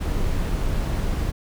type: noise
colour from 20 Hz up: brown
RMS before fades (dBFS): -23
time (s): 0-1.32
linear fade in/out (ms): 20
effects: none